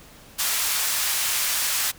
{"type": "band-pass noise", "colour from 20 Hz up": "white", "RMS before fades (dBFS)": -24, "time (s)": [0.38, 1.92], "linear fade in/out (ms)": 20, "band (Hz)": [980, 15000], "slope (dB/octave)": 12, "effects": ["pink hiss -48 dBFS RMS until 1.98 s"]}